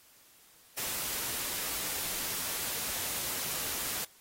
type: noise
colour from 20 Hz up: white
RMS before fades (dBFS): -35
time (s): 0.77-4.05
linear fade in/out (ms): 10
effects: white hiss -60 dBFS RMS until 4.2 s + AAC 48 kbps